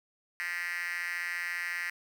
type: tone with high-pass filter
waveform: 5% pulse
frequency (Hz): 174.61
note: F3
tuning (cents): 0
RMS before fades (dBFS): -35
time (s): 0.4-1.9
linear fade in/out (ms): 0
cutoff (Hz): 1900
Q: 6.1
effects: 10-bit